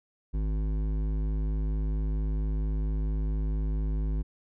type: tone with hard clipping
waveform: sine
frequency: 52.2 Hz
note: G#1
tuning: 10 cents sharp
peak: -28 dBFS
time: 0.33-4.23 s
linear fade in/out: 20 ms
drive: 12 dB
effects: none